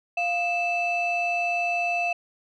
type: tone pair together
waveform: sine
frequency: 698.5 / 2637 Hz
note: F5 / E7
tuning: 0 / 0 cents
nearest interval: octave + major seventh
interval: 2300 cents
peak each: -24 / -24 dBFS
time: 0.17-2.13 s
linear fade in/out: 5 ms
effects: tanh soft clip ceiling -18 dBFS